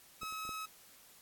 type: tone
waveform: sawtooth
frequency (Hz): 1283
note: E6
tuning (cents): -47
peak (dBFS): -36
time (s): 0.21-0.66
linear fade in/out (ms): 10
type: clicks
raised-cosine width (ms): 2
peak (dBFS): -35 / -45 / -45 / -35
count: 4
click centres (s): 0.232 / 0.325 / 0.452 / 0.492
effects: white hiss -60 dBFS RMS until 1.21 s + AAC 64 kbps

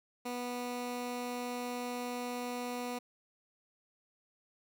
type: tone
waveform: 15% pulse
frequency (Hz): 245.2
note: B3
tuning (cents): -12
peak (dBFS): -30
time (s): 0.25-2.99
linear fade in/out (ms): 10
effects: none

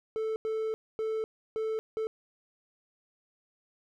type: tone bursts at uneven times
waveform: triangle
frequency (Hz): 440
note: A4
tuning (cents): 0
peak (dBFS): -27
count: 5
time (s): 0.16-0.36 / 0.45-0.74 / 0.99-1.24 / 1.56-1.79 / 1.97-2.07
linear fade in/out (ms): 0
effects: none

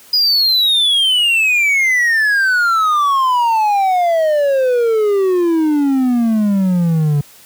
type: exponential sweep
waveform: triangle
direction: down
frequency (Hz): 4985 to 142.1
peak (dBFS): -9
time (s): 0.13-7.21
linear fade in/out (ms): 5
effects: white hiss -43 dBFS RMS until 7.45 s + high-pass 60 Hz 12 dB/octave

